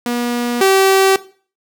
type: tone pair in turn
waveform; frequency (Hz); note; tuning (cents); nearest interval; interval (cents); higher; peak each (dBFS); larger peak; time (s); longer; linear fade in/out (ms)
sawtooth; 240.9 / 385.5; B3 / G4; -43 / -29; minor sixth; 814; second; -13 / -5; second; 0.06-0.61 / 0.61-1.16; neither; 2
effects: noise-tail reverb RT60 0.4 s tail -17 dB re dry